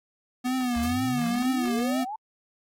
square tone with vibrato, 246.9 Hz, B3, in tune, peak -25 dBFS, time 0.44-2.05 s, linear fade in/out 20 ms, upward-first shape triangle, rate 2.1 Hz, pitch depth 97 cents each way
sine exponential sweep, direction up, 67 to 904 Hz, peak -31 dBFS, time 0.76-2.16 s, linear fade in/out 5 ms
white noise with exponential decay, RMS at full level -36 dBFS, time 0.83-1.09 s, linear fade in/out 2 ms, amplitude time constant 55 ms
effects AAC 48 kbps

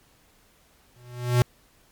square tone with exponential growth, 122.6 Hz, B2, 12 cents flat, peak -15 dBFS, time 0.96-1.42 s, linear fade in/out 0 ms, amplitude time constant 100 ms, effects pink hiss -60 dBFS RMS until 1.91 s + MP3 96 kbps

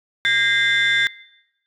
sine tone cluster, 1611 / 1871 / 2074 / 3546 Hz, G6 / A#6 / C7 / A7, +47 / +6 / -16 / +13 cents, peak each -18 / -24 / -19 / -19 dBFS, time 0.25-1.07 s, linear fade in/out 0 ms, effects noise-tail reverb RT60 0.9 s tail -22 dB re dry + tanh soft clip ceiling -10 dBFS

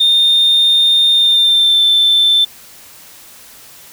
sine tone with pitch glide, 3638 to 3543 Hz, A#7 to A7, -43 to +11 cents, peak -6 dBFS, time 0-2.45 s, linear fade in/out 10 ms, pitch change -46 cents, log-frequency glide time 1.13-1.83 s, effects tanh soft clip ceiling -5 dBFS + white hiss -39 dBFS RMS until 3.92 s

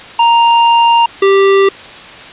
square tone pair in turn, 932.3 / 392 Hz, A#5 / G4, 0 / 0 cents, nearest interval octave + minor third, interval 1500 cents, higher first, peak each -6 dBFS, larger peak neither, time 0.19-1.06 / 1.22-1.69 s, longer first, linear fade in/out 5 ms, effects white hiss -31 dBFS RMS until 2.32 s + resampled to 8000 Hz

